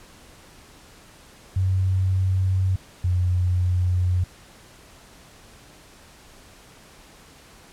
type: tone pair in turn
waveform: sine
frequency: 94 / 89.96 Hz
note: F#2 / F#2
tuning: +28 / -48 cents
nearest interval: minor second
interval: 76 cents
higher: first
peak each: -18 dBFS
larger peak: neither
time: 1.56-2.76 / 3.04-4.24 s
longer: neither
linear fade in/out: 5 ms
effects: pink hiss -49 dBFS RMS until 7.72 s + low-pass 11000 Hz 12 dB/octave